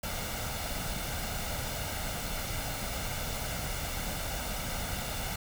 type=noise with comb filter; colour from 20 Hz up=pink; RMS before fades=-35 dBFS; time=0.03-5.36 s; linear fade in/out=5 ms; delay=1.4 ms; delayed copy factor=+0.55; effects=none